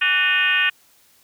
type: tone with frequency modulation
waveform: sine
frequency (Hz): 2160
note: C#7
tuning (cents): -45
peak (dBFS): -15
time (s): 0.01-0.7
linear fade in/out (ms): 10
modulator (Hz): 337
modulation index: 2.2
effects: white hiss -56 dBFS RMS until 1.23 s